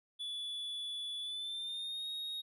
triangle tone with pitch glide, 3440 to 3751 Hz, A7 to A#7, -40 to +10 cents, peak -37 dBFS, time 0.19-2.42 s, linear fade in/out 20 ms, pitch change +150 cents, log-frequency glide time 1.19-2.08 s, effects none

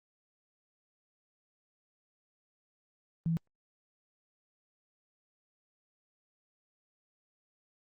sine tone, 164.81 Hz, E3, in tune, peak -27 dBFS, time 3.26-3.37 s, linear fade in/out 0 ms, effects Opus 24 kbps

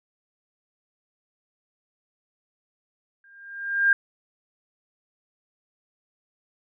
sine tone with exponential growth, 1603 Hz, G6, 38 cents sharp, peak -13 dBFS, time 3.24-3.93 s, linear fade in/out 2 ms, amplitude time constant 150 ms, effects none

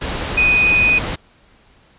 sine tone in noise, 2489 Hz, D#7, in tune, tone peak -11 dBFS, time 0.37-0.99 s, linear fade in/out 10 ms, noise pink, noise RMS -23 dBFS, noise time 0.01-1.16 s, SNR +9 dB, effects pink hiss -52 dBFS RMS until 1.98 s + resampled to 8000 Hz

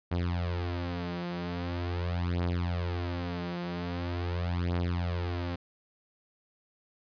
sawtooth beating tone pair, 87.31 / 87.74 Hz, F2 / F2, 0 / +9 cents, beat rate 0.43 Hz, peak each -29 dBFS, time 0.11-5.56 s, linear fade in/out 10 ms, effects resampled to 11025 Hz

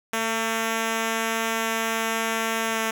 5% pulse tone with pitch glide, 225.1 to 223 Hz, A3 to A3, +40 to +23 cents, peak -12 dBFS, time 0.13-2.91 s, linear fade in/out 5 ms, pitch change -17 cents, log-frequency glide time 2.71-2.79 s, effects none

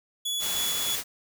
sawtooth tone with tremolo, 3402 Hz, G#7, 41 cents sharp, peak -24 dBFS, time 0.25-0.96 s, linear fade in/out 10 ms, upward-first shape square, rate 3.2 Hz, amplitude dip 25%
white noise, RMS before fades -31 dBFS, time 0.39-1.04 s, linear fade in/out 50 ms
effects none

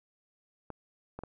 clicks, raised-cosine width 1 ms, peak -26 dBFS, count 3, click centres 0.703 / 1.19 / 1.236 s, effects none

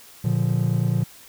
triangle chord, Bb major, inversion none, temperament just, 116.54 / 145.68 / 174.81 Hz, Bb2 / D3 / F3, 0 / -14 / +2 cents, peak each -19 / -21 / -22 dBFS, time 0.24-1.04 s, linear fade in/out 10 ms, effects tanh soft clip ceiling -10 dBFS + white hiss -47 dBFS RMS until 1.28 s

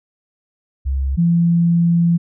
sine tone pair in turn, 67.5 / 170.09 Hz, C#2 / F3, -45 / -45 cents, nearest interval octave + major third, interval 1600 cents, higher second, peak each -16 / -11 dBFS, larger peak second, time 0.85-1.17 / 1.17-2.18 s, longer second, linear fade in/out 20 ms, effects none

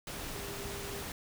sine tone in noise, 400.4 Hz, G4, 37 cents sharp, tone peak -44 dBFS, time 0.35-1.03 s, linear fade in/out 2 ms, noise pink, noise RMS -41 dBFS, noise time 0.07-1.12 s, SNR -6 dB, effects none

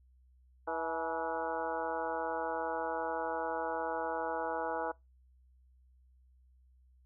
harmonic tone with a mistuned harmonic, 162.6 Hz, E3, 23 cents flat, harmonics 2 / 3 / 4 / 5 / 6 / 7 / 8 / 9, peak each -45 / -39 / -40 / -38 / -43 / -46 / -45 / -44 dBFS, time 0.67-4.92 s, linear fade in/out 10 ms, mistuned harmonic 5, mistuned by +59 cents, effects noise-tail reverb RT60 0.2 s tail -23 dB re dry + added 63 Hz sine -61 dBFS peak until 7.05 s

